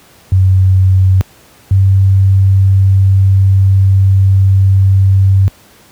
sine tone pair in turn, 94.2 / 96.57 Hz, F#2 / G2, +32 / -25 cents, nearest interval unison, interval 43 cents, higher second, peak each -4 dBFS, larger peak neither, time 0.32-1.21 / 1.71-5.48 s, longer second, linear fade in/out 0 ms, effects pink hiss -43 dBFS RMS until 5.91 s + high-pass 60 Hz 12 dB/octave

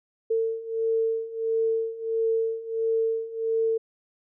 sine beating tone pair, 449.5 / 451 Hz, A4 / A4, +37 / +43 cents, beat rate 1.5 Hz, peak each -28 / -25 dBFS, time 0.3-3.78 s, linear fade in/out 10 ms, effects none

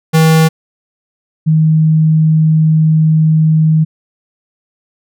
square / sine tone pair in turn, 160 / 157.52 Hz, D#3 / D#3, +49 / +22 cents, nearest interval unison, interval 27 cents, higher first, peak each -6 dBFS, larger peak neither, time 0.13-0.49 / 1.46-3.85 s, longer second, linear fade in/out 20 ms, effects none

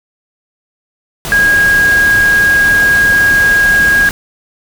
sine tone in noise, 1637 Hz, G#6, 25 cents flat, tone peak -6 dBFS, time 1.32-4.09 s, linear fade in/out 0 ms, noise pink, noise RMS -20 dBFS, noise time 1.25-4.11 s, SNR +11 dB, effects none

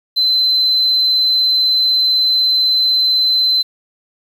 triangle tone, 4059 Hz, B7, 47 cents sharp, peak -8 dBFS, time 0.16-3.63 s, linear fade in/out 20 ms, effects tanh soft clip ceiling -8 dBFS + 7-bit

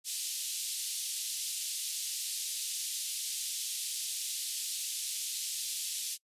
white band-pass noise, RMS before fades -37 dBFS, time 0.04-6.18 s, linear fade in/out 50 ms, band 3100 to 11000 Hz, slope 24 dB/octave, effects noise-tail reverb RT60 0.1 s tail -25 dB re dry + resampled to 32000 Hz

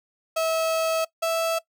35% pulse tone pair in turn, 648 / 658.2 Hz, E5 / E5, -30 / -3 cents, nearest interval unison, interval 27 cents, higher second, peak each -20 dBFS, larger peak neither, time 0.36-1.05 / 1.22-1.59 s, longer first, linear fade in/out 10 ms, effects noise-tail reverb RT60 0.1 s tail -20 dB re dry

